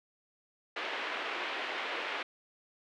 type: band-pass noise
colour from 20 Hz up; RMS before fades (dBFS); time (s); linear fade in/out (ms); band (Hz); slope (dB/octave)
white; -37; 0.76-2.23; 5; 340 to 2900; 24
effects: none